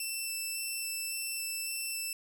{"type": "tone with vibrato", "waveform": "10% pulse", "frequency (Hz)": 2667, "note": "E7", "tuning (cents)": 20, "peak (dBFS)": -26, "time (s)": [0, 2.13], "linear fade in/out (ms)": 2, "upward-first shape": "square", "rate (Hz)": 1.8, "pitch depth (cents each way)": 8, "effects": []}